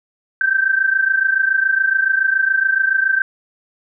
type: tone pair together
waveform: sine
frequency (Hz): 1553 / 1580.1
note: G6 / G6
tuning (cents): -17 / +13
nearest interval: unison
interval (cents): 30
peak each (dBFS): -15 / -18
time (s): 0.41-3.22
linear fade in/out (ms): 2
effects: none